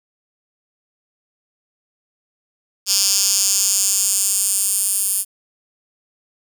10% pulse tone with high-pass filter sweep, 197.3 Hz, G3, 11 cents sharp, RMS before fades -18 dBFS, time 2.86-5.25 s, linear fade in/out 50 ms, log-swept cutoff 5500 to 10000 Hz, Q 2.5, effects none

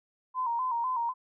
sine tone with vibrato, 977 Hz, B5, 19 cents flat, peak -27 dBFS, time 0.34-1.14 s, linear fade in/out 50 ms, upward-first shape square, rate 4 Hz, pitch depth 76 cents each way, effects none

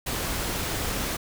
pink noise, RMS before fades -29 dBFS, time 0.06-1.17 s, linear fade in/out 10 ms, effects none

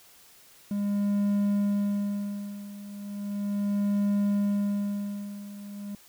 triangle tone with tremolo, 203 Hz, G#3, 39 cents flat, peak -20 dBFS, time 0.71-5.95 s, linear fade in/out 2 ms, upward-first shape sine, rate 0.36 Hz, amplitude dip 85%, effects white hiss -55 dBFS RMS until 6.08 s

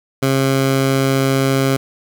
15% pulse tone, 134.9 Hz, C#3, 47 cents flat, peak -7 dBFS, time 0.22-1.77 s, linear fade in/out 10 ms, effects none

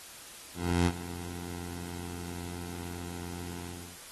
15% pulse tone with ADSR envelope, 87.31 Hz, F2, in tune, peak -16 dBFS, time 0.54-4 s, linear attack 320 ms, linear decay 57 ms, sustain -17 dB, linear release 410 ms, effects white hiss -48 dBFS RMS until 4.11 s + AAC 32 kbps

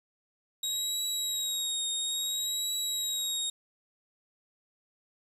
25% pulse tone with vibrato, 3800 Hz, A#7, 33 cents sharp, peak -25 dBFS, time 0.63-3.5 s, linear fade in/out 5 ms, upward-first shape triangle, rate 0.59 Hz, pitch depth 44 cents each way, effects 9-bit

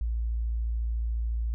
sine tone, 57 Hz, A#1, 38 cents flat, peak -26 dBFS, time 0.01-1.54 s, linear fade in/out 0 ms, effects none

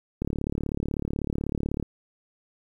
click train, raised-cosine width 3 ms, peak -15 dBFS, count 59, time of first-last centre 0.22-1.827 s, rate 36.1 Hz, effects 9-bit

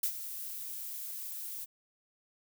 violet noise with ADSR envelope, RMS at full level -29 dBFS, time 0.03-1.66 s, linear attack 5 ms, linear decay 77 ms, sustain -12 dB, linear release 25 ms, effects none

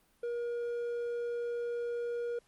sine tone with hard clipping, 475.5 Hz, A#4, 34 cents sharp, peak -34 dBFS, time 0.23-2.39 s, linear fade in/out 5 ms, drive 3 dB, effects pink hiss -69 dBFS RMS until 2.47 s + Opus 32 kbps

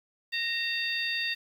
sine tone cluster, 1862 / 2714 / 3645 / 4627 Hz, A#6 / E7 / A#7 / D8, -2 / +50 / -40 / -27 cents, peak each -32 / -33 / -34 / -36 dBFS, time 0.32-1.35 s, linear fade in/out 20 ms, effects 9-bit

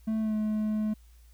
triangle tone with pitch glide, 219.7 to 214.4 Hz, A3 to A3, -2 to -45 cents, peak -24 dBFS, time 0.07-0.94 s, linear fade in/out 10 ms, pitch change -43 cents, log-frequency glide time 0.2-0.35 s, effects added 58 Hz sine -52 dBFS peak until 1.33 s + white hiss -66 dBFS RMS until 1.33 s

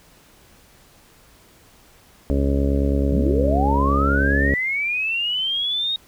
harmonic tone, 69.3 Hz, C#2, in tune, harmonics 1 / 2 / 3 / 4 / 5 / 6 / 7 / 8 / 9, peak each -19 / -28 / -28 / -23 / -36 / -28 / -33 / -29 / -37 dBFS, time 2.3-4.54 s, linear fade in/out 0 ms
sine linear sweep, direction up, 130.81 to 3760 Hz, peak -20 dBFS, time 3.12-5.96 s, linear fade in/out 2 ms
effects pink hiss -52 dBFS RMS until 6.07 s

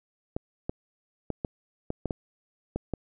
clicks, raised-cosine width 2 ms, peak -16 dBFS, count 9, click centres 0.365 / 0.695 / 1.303 / 1.448 / 1.904 / 2.057 / 2.108 / 2.76 / 2.937 s, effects none

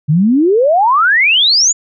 sine exponential sweep, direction up, 140.7 to 7170 Hz, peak -7 dBFS, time 0.08-1.73 s, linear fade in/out 20 ms, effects none

